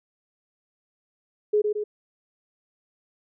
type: tone with echo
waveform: sine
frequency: 420 Hz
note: G#4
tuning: 19 cents sharp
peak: -17 dBFS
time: 1.53-1.62 s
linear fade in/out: 10 ms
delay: 110 ms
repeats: 2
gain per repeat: -4 dB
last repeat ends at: 1.84 s
effects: none